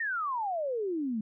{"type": "exponential sweep", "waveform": "sine", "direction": "down", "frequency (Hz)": [1879, 207.7], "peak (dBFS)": -29, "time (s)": [0, 1.21], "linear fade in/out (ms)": 5, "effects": []}